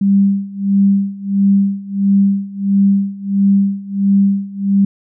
sine tone with tremolo, 197.8 Hz, G3, 16 cents sharp, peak -7 dBFS, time 0.01-4.85 s, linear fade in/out 5 ms, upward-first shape sine, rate 1.5 Hz, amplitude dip 90%, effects none

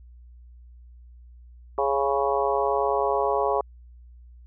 harmonic tone with a mistuned harmonic, 138.59 Hz, C#3, in tune, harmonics 3 / 4 / 5 / 6 / 7 / 8, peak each -26 / -27 / -28 / -29 / -29 / -30 dBFS, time 1.78-3.61 s, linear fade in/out 2 ms, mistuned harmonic 7, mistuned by +16 cents, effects added 60 Hz sine -45 dBFS peak until 4.46 s

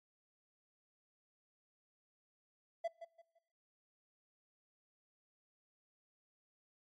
triangle tone with echo, 669 Hz, E5, 25 cents sharp, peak -32 dBFS, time 2.84-2.88 s, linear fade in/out 10 ms, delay 170 ms, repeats 3, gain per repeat -11 dB, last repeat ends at 3.39 s, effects noise-tail reverb RT60 1.0 s tail -25 dB re dry + MP3 48 kbps

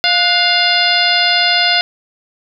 harmonic tone with a mistuned harmonic, 701 Hz, F5, 6 cents sharp, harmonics 1 / 2 / 3 / 4 / 5 / 6 / 7, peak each -18 / -18 / -18 / -18 / -18 / -18 / -18 dBFS, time 0.04-1.81 s, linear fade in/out 0 ms, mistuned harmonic 2, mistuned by +80 cents, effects none

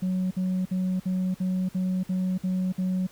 sine tone bursts, 185 Hz, F#3, in tune, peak -21 dBFS, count 9, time 0.02-3.07 s, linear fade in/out 10 ms, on 290 ms, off 55 ms, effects tanh soft clip ceiling -22 dBFS + pink hiss -53 dBFS RMS until 3.11 s

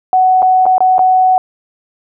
sine tone with dropouts, 745 Hz, F#5, 12 cents sharp, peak -6 dBFS, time 0.13-1.38 s, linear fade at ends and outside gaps 1 ms, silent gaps 0.421-0.427 / 0.656-0.664 / 0.781-0.805 / 0.982-0.992 s, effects none

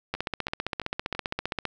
two click trains, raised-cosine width 0.3 ms, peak -12 / -20 dBFS, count 24 / 4, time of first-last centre 0.14-1.653 / 0.15-1.15 s, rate 15.2 / 3 Hz, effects none

